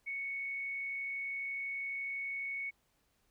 sine tone with frequency modulation, 2217 Hz, C#7, in tune, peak -36 dBFS, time 0.06-2.71 s, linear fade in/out 20 ms, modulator 100 Hz, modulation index 0.2, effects pink hiss -75 dBFS RMS until 3.3 s

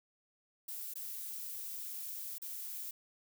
violet noise with dropouts, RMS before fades -43 dBFS, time 0.68-2.91 s, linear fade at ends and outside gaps 5 ms, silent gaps 0.938-0.955 / 2.383-2.418 s, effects none

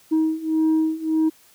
sine beating tone pair, 315.9 / 317.6 Hz, D#4 / D#4, +26 / +36 cents, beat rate 1.7 Hz, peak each -20 / -18 dBFS, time 0.11-1.3 s, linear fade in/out 20 ms, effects tanh soft clip ceiling -14 dBFS + white hiss -54 dBFS RMS until 1.54 s

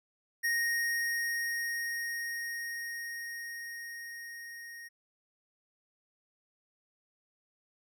square tone with level ramp, 1864.7 Hz, A#6, in tune, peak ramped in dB -28 to -45 dBFS, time 0.43-4.89 s, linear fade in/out 20 ms, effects none

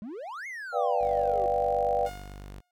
triangle exponential two-way sweep, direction up then down, 196 to 2200 to 359.7 Hz, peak -34 dBFS, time 0.02-1.46 s, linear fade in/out 0 ms, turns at 0.47 s
sine chord, G dominant seventh, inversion first, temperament just, 490 / 588 / 705.6 / 784 Hz, B4 / D5 / F5 / G5, -14 / +2 / +18 / 0 cents, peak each -29 dBFS, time 0.72-2.1 s, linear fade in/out 50 ms
sawtooth tone, 48.95 Hz, G1, 2 cents flat, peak -37 dBFS, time 1-2.61 s, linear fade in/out 20 ms
sawtooth tone with exponential decay, 716 Hz, F5, 43 cents sharp, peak -34 dBFS, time 2.06-2.71 s, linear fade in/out 2 ms, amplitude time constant 140 ms
effects none

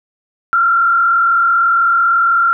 sine tone with frequency modulation, 1372 Hz, F6, 31 cents flat, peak -9 dBFS, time 0.53-2.53 s, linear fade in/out 0 ms, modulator 38 Hz, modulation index 0.94, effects none

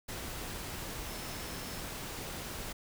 sine tone in noise, 5274 Hz, E8, in tune, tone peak -52 dBFS, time 1.08-1.82 s, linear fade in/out 10 ms, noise pink, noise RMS -41 dBFS, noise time 0.08-2.73 s, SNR -14 dB, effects none

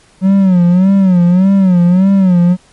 triangle tone with vibrato, 185 Hz, F#3, in tune, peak -3 dBFS, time 0.21-2.57 s, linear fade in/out 50 ms, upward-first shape sine, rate 1.7 Hz, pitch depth 110 cents each way, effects pink hiss -47 dBFS RMS until 2.72 s + MP3 48 kbps

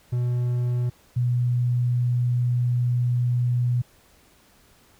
triangle / sine tone pair in turn, 122.5 / 122.5 Hz, B2 / B2, -14 / -14 cents, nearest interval unison, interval 0 cents, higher neither, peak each -19 dBFS, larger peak neither, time 0.12-0.9 / 1.16-3.82 s, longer second, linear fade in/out 10 ms, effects pink hiss -57 dBFS RMS until 4.99 s

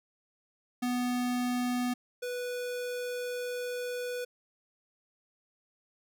square tone pair in turn, 246.9 / 492.4 Hz, B3 / B4, 0 / -5 cents, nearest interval octave, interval 1195 cents, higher second, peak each -29 / -34 dBFS, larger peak first, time 0.82-1.94 / 2.22-4.25 s, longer second, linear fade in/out 10 ms, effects none

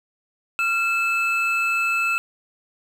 triangle tone pair together, 1376.7 / 2620 Hz, F6 / E7, -25 / -11 cents, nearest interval major seventh, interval 1114 cents, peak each -22 / -19 dBFS, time 0.59-2.18 s, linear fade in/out 0 ms, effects none

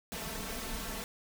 pink noise with comb filter, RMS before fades -39 dBFS, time 0.12-1.04 s, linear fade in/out 0 ms, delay 4.5 ms, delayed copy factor +0.95, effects none

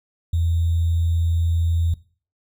sine tone with sample-and-hold, 83.7 Hz, E2, 27 cents sharp, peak -17 dBFS, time 0.33-1.94 s, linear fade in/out 5 ms, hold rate 3675 Hz, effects noise-tail reverb RT60 0.4 s tail -19 dB re dry

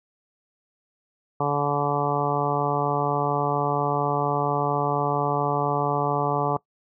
harmonic tone, 144.3 Hz, D3, 30 cents flat, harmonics 1 / 2 / 3 / 4 / 5 / 6 / 7 / 8, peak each -28 / -32 / -28 / -31 / -28 / -29 / -32 / -29 dBFS, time 1.4-6.57 s, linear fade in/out 5 ms, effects noise-tail reverb RT60 0.1 s tail -21 dB re dry

